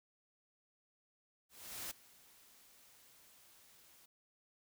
white noise with ADSR envelope, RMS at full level -43 dBFS, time 1.49-4.06 s, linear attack 420 ms, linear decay 5 ms, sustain -21 dB, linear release 6 ms, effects none

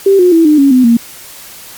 sine tone with pitch steps, 392 / 359.5 / 329.6 / 302.3 / 277.2 / 254.2 / 233.1 Hz, G4 / F#4 / E4 / D#4 / C#4 / C4 / A#3, 0 / -50 / 0 / -50 / 0 / -50 / 0 cents, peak -3 dBFS, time 0.06-0.97 s, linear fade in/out 5 ms, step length 130 ms, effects white hiss -32 dBFS RMS until 1.77 s + MP3 96 kbps

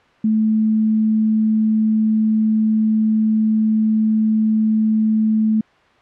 sine tone, 217.9 Hz, A3, 17 cents flat, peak -13 dBFS, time 0.24-5.61 s, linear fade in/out 5 ms, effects white hiss -52 dBFS RMS until 6.01 s + low-pass 2000 Hz 12 dB/octave

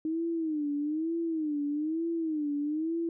sine tone with vibrato, 311.1 Hz, D#4, in tune, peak -28 dBFS, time 0.05-3.09 s, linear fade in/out 2 ms, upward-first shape sine, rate 1.1 Hz, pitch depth 130 cents each way, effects none

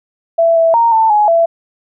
sine tone with pitch steps, 666 / 659 / 928 / 890 / 839 / 669 Hz, E5 / E5 / A#5 / A5 / G#5 / E5, +18 / -1 / -8 / +20 / +17 / +25 cents, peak -7 dBFS, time 0.38-1.46 s, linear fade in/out 10 ms, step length 180 ms, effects none

